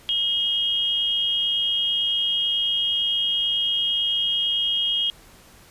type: tone pair together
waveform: sine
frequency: 2889 / 3249 Hz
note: F#7 / G#7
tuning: -42 / -39 cents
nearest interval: major second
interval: 203 cents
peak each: -26 / -21 dBFS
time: 0.09-5.1 s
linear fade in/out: 0 ms
effects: pink hiss -50 dBFS RMS until 5.7 s + resampled to 32000 Hz